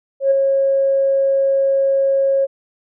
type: tone with ADSR envelope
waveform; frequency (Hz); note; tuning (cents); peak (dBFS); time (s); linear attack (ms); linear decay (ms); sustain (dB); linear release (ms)
sine; 545; C#5; -29; -8; 0.2-2.47; 110; 13; -4; 32
effects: tanh soft clip ceiling -5 dBFS